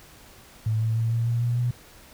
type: tone with pitch steps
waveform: sine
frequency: 110 / 111.92 / 113.88 / 115.87 / 117.9 / 119.96 / 122.05 Hz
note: A2 / A2 / A#2 / A#2 / A#2 / B2 / B2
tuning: 0 / +30 / -40 / -10 / +20 / -50 / -20 cents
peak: -21 dBFS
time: 0.66-1.71 s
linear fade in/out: 5 ms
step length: 150 ms
effects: pink hiss -50 dBFS RMS until 2.13 s